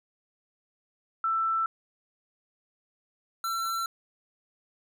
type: tone pair in turn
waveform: sine / square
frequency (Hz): 1330 / 1347.8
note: E6 / E6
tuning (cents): +15 / +38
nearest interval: unison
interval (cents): 23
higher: second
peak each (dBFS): -24 / -29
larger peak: first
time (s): 1.24-1.66 / 3.44-3.86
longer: neither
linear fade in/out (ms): 2
effects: none